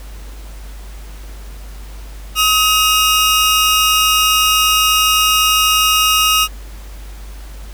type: tone pair together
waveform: sawtooth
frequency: 1268.1 / 2832 Hz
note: D#6 / F7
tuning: +33 / +23 cents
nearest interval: octave + major second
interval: 1390 cents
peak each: -10 dBFS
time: 2.35-6.48 s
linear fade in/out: 50 ms
effects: added 50 Hz sine -29 dBFS peak until 7.73 s + pink hiss -41 dBFS RMS until 7.73 s